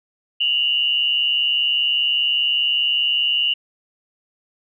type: tone pair together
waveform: sine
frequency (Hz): 2805 / 2945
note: F7 / F#7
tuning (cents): +7 / -9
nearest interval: minor second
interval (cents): 84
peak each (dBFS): -19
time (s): 0.4-3.54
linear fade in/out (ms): 10
effects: none